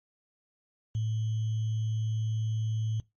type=tone with sample-and-hold; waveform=sine; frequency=110 Hz; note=A2; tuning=in tune; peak=-27 dBFS; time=0.95-3 s; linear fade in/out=0 ms; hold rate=3150 Hz; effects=noise-tail reverb RT60 0.2 s tail -21 dB re dry + MP3 32 kbps